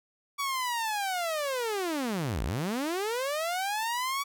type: linear two-way sweep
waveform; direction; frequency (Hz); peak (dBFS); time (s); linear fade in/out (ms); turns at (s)
sawtooth; down then up; 1141 to 45.24 to 1141; -25; 0.38-4.24; 20; 2.43
effects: none